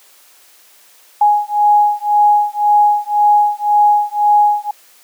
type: beating tone pair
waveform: sine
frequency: 830.6 / 832.5 Hz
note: G#5 / G#5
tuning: 0 / +4 cents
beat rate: 1.9 Hz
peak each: -12 dBFS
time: 1.21-4.71 s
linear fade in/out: 5 ms
effects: white hiss -47 dBFS RMS until 5.03 s + high-pass 400 Hz 12 dB/octave